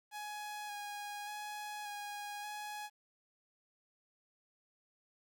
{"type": "tone with vibrato", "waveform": "sawtooth", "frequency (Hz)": 830.6, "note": "G#5", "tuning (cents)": 0, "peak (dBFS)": -38, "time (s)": [0.11, 2.9], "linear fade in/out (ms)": 50, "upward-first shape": "square", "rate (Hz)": 0.86, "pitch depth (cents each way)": 15, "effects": ["12-bit"]}